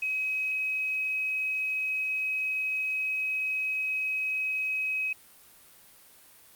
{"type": "tone", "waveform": "sine", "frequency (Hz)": 2541, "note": "D#7", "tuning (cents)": 36, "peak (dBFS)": -27, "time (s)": [0.02, 5.13], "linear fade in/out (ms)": 5, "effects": ["white hiss -55 dBFS RMS until 6.55 s", "Opus 48 kbps"]}